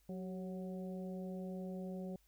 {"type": "harmonic tone with a mistuned harmonic", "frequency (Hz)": 184.6, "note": "F#3", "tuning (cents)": -4, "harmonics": [1, 2, 3, 4], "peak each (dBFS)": [-42, -49, -50, -58], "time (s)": [0.09, 2.16], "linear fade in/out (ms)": 2, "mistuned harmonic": 2, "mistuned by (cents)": 53, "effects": ["added 50 Hz sine -70 dBFS peak until 2.27 s", "white hiss -75 dBFS RMS until 2.27 s"]}